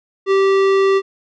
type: tone with tanh clipping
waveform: sine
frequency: 389.2 Hz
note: G4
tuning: 12 cents flat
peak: -13 dBFS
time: 0.26-1.02 s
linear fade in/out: 50 ms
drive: 17 dB
effects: none